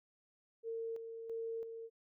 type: tone with tremolo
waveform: sine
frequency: 455.1 Hz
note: A#4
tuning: 42 cents flat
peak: -38 dBFS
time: 0.63-1.9 s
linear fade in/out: 50 ms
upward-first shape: square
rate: 1.5 Hz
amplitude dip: 50%
effects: none